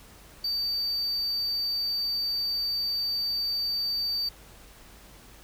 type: tone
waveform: triangle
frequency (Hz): 4614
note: D8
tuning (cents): -31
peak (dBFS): -25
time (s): 0.44-4.29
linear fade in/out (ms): 5
effects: added 50 Hz sine -54 dBFS peak until 5.43 s + pink hiss -52 dBFS RMS until 5.43 s